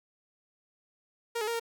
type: tone with pitch steps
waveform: sawtooth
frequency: 467.3 / 425.9 / 466.2 / 462.4 Hz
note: A#4 / G#4 / A#4 / A#4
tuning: +4 / +44 / 0 / -14 cents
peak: -26 dBFS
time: 1.35-1.598 s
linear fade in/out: 10 ms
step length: 62 ms
effects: none